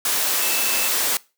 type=tone in noise; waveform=sine; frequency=2637 Hz; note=E7; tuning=in tune; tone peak=-29 dBFS; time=0.41-0.88 s; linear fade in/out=2 ms; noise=white; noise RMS=-21 dBFS; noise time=0.05-1.17 s; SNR=-11 dB; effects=noise-tail reverb RT60 0.3 s tail -22 dB re dry + high-pass 300 Hz 12 dB/octave